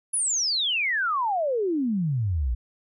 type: exponential sweep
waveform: sine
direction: down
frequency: 10650 to 55 Hz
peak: -22 dBFS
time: 0.13-2.55 s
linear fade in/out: 10 ms
effects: none